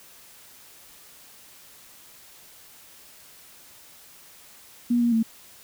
sine tone with pitch steps, 240.2 / 237 / 225.1 Hz, B3 / A#3 / A3, -48 / +29 / +40 cents, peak -18 dBFS, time 4.9-5.23 s, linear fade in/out 10 ms, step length 110 ms, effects white hiss -50 dBFS RMS until 5.63 s

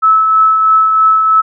sine tone with tremolo, 1302 Hz, E6, 22 cents flat, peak -4 dBFS, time 0.02-1.42 s, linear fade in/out 20 ms, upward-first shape triangle, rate 3.1 Hz, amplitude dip 40%, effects none

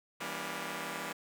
5% pulse chord, E diminished seventh, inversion none, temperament just, 164.81 / 197.78 / 237.3 / 284.8 Hz, E3 / G3 / Bb3 / Db4, 0 / +16 / +31 / +47 cents, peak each -32 dBFS, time 0.2-1.13 s, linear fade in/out 10 ms, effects none

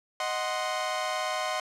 sawtooth chord, C diminished, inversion first, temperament equal, 622.3 / 740 / 1046.5 Hz, Eb5 / Gb5 / C6, 0 / 0 / 0 cents, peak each -29 dBFS, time 0.2-1.6 s, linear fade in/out 2 ms, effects low-pass 8000 Hz 12 dB/octave

